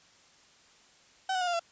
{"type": "tone with pitch steps", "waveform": "35% pulse", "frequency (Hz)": [761, 739.3, 718.3, 697.8, 678], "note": ["F#5", "F#5", "F5", "F5", "E5"], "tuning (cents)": [48, -2, 48, -2, 49], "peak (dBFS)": -26, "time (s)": [1.29, 1.595], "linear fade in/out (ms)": 5, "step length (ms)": 61, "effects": ["white hiss -60 dBFS RMS until 1.71 s", "resampled to 16000 Hz"]}